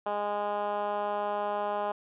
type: tone with band-pass filter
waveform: 10% pulse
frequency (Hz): 206.1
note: G#3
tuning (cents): -13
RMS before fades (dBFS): -31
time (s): 0.06-1.92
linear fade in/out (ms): 5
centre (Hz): 760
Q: 1.7
effects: resampled to 8000 Hz